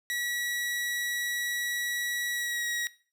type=tone with pitch glide; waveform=sawtooth; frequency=1932 to 1906.5 Hz; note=B6 to A#6; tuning=-39 to +38 cents; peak=-26 dBFS; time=0.1-2.87 s; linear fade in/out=0 ms; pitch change=-23 cents; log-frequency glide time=2.33-2.64 s; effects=noise-tail reverb RT60 0.4 s tail -19 dB re dry